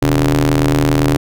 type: ring-modulated tone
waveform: sawtooth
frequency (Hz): 77.6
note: D#2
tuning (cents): -4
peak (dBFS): -4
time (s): 0.02-1.17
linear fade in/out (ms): 5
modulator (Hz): 209
effects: none